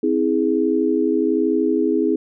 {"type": "chord", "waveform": "sine", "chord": "C augmented", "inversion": "none", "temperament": "equal with one note detuned", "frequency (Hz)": [261.6, 322.8, 415.3], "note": ["C4", "E4", "G#4"], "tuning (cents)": [0, -36, 0], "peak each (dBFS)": [-21, -19, -20], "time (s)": [0.03, 2.16], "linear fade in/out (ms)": 5, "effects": []}